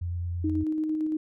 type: tone with vibrato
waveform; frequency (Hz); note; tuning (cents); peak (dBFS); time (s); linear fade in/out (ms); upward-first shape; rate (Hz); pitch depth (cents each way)
sine; 87; F2; -6; -28; 0.01-0.64; 10; square; 9.1; 11
type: tone with tremolo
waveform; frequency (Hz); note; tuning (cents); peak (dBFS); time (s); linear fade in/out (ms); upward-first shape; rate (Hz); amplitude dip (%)
sine; 311.1; D#4; 0; -24; 0.44-1.17; 5; square; 8.8; 25
effects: none